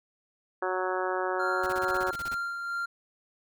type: harmonic tone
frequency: 185 Hz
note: F#3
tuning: in tune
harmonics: 2 / 3 / 4 / 5 / 6 / 7 / 8 / 9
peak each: -32 / -34 / -35 / -36 / -37 / -37 / -38 / -39 dBFS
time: 0.62-2.11 s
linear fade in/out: 5 ms
type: tone with tremolo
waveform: triangle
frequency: 1389 Hz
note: F6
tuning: 10 cents flat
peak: -27 dBFS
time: 1.39-2.86 s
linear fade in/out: 10 ms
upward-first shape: sine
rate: 2.3 Hz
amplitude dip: 40%
type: noise bursts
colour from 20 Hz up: pink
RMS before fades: -41 dBFS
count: 12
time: 1.63-2.347 s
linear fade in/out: 5 ms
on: 35 ms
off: 27 ms
effects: none